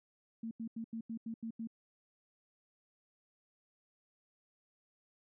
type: tone bursts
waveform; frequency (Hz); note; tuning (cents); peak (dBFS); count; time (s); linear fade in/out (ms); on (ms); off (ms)
sine; 226.7; A#3; -48; -38; 8; 0.43-1.673; 5; 81; 85
effects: none